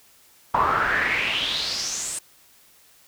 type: noise with band-pass filter sweep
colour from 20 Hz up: brown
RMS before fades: -24 dBFS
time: 0.54-2.19 s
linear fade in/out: 5 ms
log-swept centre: 970 to 8900 Hz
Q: 5.6
effects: white hiss -55 dBFS RMS until 3.07 s